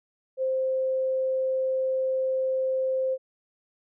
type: tone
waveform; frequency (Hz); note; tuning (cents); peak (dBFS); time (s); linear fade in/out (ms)
sine; 523.3; C5; 0; -23; 0.37-3.18; 50
effects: none